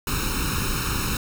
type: noise with comb filter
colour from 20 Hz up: pink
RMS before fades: -25 dBFS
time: 0.07-1.17 s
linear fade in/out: 2 ms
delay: 0.75 ms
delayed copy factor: +0.9
effects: none